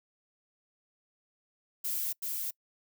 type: noise with echo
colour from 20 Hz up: violet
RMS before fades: -33 dBFS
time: 1.84-2.13 s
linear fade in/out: 10 ms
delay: 380 ms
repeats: 1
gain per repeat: -2 dB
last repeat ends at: 2.51 s
effects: noise-tail reverb RT60 0.1 s tail -25 dB re dry